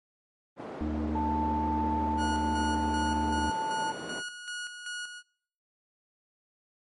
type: band-pass noise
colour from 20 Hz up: white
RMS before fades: -40 dBFS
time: 0.56-4.23 s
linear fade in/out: 50 ms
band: 190 to 580 Hz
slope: 12 dB/octave
type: harmonic tone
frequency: 76.3 Hz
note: D#2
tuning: 33 cents flat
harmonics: 1 / 3 / 4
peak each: -33 / -33 / -33 dBFS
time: 0.81-3.5 s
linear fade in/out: 0 ms
type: tone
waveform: sine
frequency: 884 Hz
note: A5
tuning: 8 cents sharp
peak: -29 dBFS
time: 1.15-3.92 s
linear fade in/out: 5 ms
type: tone with tremolo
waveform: sawtooth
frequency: 1452 Hz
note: F#6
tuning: 33 cents flat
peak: -31 dBFS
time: 2.17-5.23 s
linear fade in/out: 50 ms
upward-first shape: square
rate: 2.6 Hz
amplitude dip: 55%
effects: noise-tail reverb RT60 0.7 s tail -26 dB re dry + MP3 48 kbps